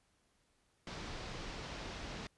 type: low-pass noise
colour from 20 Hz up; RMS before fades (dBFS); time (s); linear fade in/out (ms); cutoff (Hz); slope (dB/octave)
pink; -45; 0.87-2.27; 2; 5700; 24
effects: pink hiss -75 dBFS RMS until 2.37 s + resampled to 24000 Hz